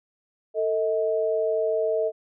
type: tone pair together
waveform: sine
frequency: 446.9 / 635 Hz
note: A4 / D#5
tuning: +27 / +35 cents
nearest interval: tritone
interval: 608 cents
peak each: -24 / -24 dBFS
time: 0.54-2.12 s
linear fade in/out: 50 ms
effects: none